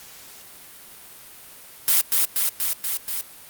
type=noise with echo; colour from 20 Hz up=blue; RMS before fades=-17 dBFS; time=1.88-2.01 s; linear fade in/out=0 ms; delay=240 ms; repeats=5; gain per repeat=-2 dB; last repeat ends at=3.21 s; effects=white hiss -44 dBFS RMS until 3.49 s + Opus 48 kbps